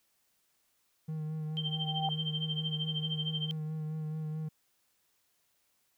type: tone with vibrato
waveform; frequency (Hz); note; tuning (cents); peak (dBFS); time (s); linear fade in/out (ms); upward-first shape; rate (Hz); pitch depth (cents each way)
triangle; 155.56; D#3; 0; -32; 1.08-4.49; 10; sine; 4.6; 22
type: tone with exponential growth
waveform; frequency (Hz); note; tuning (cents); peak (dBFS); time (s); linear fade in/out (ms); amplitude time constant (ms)
sine; 779; G5; -11; -29; 1.44-2.09; 1; 140
type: tone with tremolo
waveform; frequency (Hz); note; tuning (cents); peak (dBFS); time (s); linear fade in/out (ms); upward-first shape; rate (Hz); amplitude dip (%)
sine; 3136; G7; 0; -30; 1.57-3.51; 0; triangle; 13; 100
effects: white hiss -74 dBFS RMS until 5.97 s